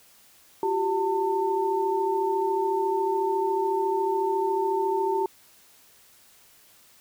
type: tone cluster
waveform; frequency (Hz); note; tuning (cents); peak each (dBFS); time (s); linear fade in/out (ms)
sine; 354.1 / 388.1 / 897; F4 / G4 / A5; +24 / -17 / +33; -31 / -25 / -26; 0.63-5.26; 2
effects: white hiss -56 dBFS RMS until 7 s